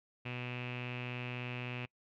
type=tone with low-pass filter; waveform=sawtooth; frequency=123.47 Hz; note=B2; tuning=in tune; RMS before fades=-41 dBFS; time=0.25-1.86 s; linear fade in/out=10 ms; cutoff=2600 Hz; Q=8.2; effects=noise-tail reverb RT60 0.1 s tail -25 dB re dry